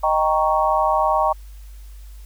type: chord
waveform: sine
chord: Eb dominant seventh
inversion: none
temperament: equal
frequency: 622.3 / 784 / 932.3 / 1108.7 Hz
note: Eb5 / G5 / Bb5 / Db6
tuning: 0 / 0 / 0 / 0 cents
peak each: -21 dBFS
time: 0.03-1.33 s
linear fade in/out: 10 ms
effects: added 50 Hz sine -36 dBFS peak until 2.25 s + white hiss -54 dBFS RMS until 2.25 s